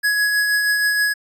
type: tone with tremolo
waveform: square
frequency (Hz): 1676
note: G#6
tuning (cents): +15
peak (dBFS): -15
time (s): 0.03-1.14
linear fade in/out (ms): 20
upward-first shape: triangle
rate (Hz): 6.3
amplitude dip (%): 35
effects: resampled to 32000 Hz